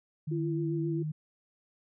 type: tone with pitch glide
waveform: sine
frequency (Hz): 152.3 to 153.45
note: D#3 to D#3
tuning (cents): -37 to -24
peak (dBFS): -31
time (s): 0.27-1.12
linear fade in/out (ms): 10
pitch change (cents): +13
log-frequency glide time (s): 0.71-0.93
type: tone with vibrato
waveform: sine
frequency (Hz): 335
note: E4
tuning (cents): +28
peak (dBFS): -31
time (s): 0.31-1.03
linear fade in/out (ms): 10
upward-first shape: sine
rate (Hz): 7.5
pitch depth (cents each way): 31
effects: none